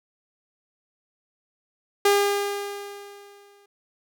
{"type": "tone with exponential decay", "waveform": "sawtooth", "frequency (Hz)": 404.1, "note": "G#4", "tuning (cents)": -47, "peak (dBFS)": -11, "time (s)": [2.05, 3.66], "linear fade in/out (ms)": 5, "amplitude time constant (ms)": 350, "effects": []}